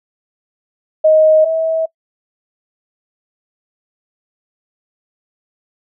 sine tone pair in turn, 626 / 646.2 Hz, D#5 / E5, +10 / -35 cents, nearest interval minor second, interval 55 cents, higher second, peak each -6 / -13 dBFS, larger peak first, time 1.04-1.45 / 1.45-1.86 s, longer neither, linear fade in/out 10 ms, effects noise-tail reverb RT60 0.1 s tail -22 dB re dry

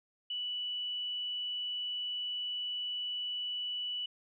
sine tone, 2960 Hz, F#7, in tune, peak -34 dBFS, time 0.3-4.06 s, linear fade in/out 5 ms, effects none

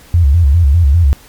sine tone with vibrato, 77.1 Hz, D#2, 15 cents flat, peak -5 dBFS, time 0.14-1.13 s, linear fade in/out 0 ms, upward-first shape square, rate 5 Hz, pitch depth 190 cents each way, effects pink hiss -41 dBFS RMS until 1.28 s + MP3 96 kbps

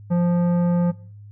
triangle tone with tanh clipping, 174.61 Hz, F3, in tune, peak -18 dBFS, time 0.1-0.92 s, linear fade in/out 20 ms, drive 16 dB, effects noise-tail reverb RT60 0.5 s tail -21 dB re dry + added 103 Hz sine -39 dBFS peak until 1.31 s

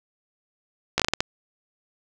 slowing click train, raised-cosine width 0.2 ms, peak -3 dBFS, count 7, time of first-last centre 0.98-1.205 s, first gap 16 ms, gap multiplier 1.34, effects none

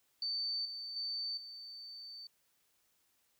sine tone with level steps, 4557 Hz, C#8, 47 cents sharp, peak -34 / -41 / -36 / -46 dBFS, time 0.22-2.27 s, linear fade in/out 2 ms, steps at 0.65 / 0.96 / 1.37 s, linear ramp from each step 5 ms, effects white hiss -75 dBFS RMS until 3.39 s

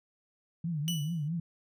sine tone with vibrato, 158 Hz, D#3, 27 cents sharp, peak -30 dBFS, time 0.64-1.4 s, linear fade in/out 5 ms, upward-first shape triangle, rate 4.6 Hz, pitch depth 190 cents each way
sawtooth tone with exponential decay, 2960 Hz, F#7, in tune, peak -27 dBFS, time 0.88-1.28 s, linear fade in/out 0 ms, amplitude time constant 86 ms
effects none

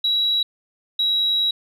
sine tone pair in turn, 3889 / 3870 Hz, B7 / B7, -27 / -36 cents, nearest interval unison, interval 9 cents, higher first, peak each -16 dBFS, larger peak neither, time 0.04-0.43 / 0.99-1.51 s, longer second, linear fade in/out 5 ms, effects tanh soft clip ceiling -12 dBFS

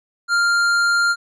sine tone with hard clipping, 1396.9 Hz, F6, in tune, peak -16 dBFS, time 0.28-1.16 s, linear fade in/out 50 ms, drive 11 dB, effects resampled to 22050 Hz

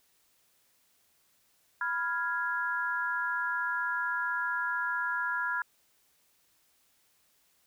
sine chord, F diminished, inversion second, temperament equal, 987.8 / 1396.9 / 1661.2 Hz, Cb6 / F6 / Ab6, 0 / 0 / 0 cents, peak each -35 / -32 / -33 dBFS, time 1.81-5.62 s, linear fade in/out 2 ms, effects white hiss -69 dBFS RMS until 7.66 s

